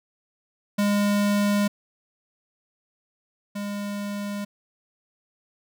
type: tone pair in turn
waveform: square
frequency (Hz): 204.3 / 203.6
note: G#3 / G#3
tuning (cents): -28 / -34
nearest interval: unison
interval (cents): 6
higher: first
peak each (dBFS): -20 / -29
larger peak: first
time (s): 0.78-1.68 / 3.55-4.45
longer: neither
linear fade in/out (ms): 10
effects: none